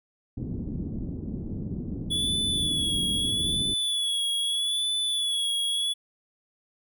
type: low-pass noise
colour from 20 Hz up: white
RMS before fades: -33 dBFS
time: 0.37-3.74 s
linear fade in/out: 5 ms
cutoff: 280 Hz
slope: 24 dB/octave
type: tone with vibrato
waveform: square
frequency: 3404 Hz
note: G#7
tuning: 42 cents sharp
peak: -25 dBFS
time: 2.1-5.94 s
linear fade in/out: 20 ms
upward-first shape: sine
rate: 0.79 Hz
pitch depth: 46 cents each way
effects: none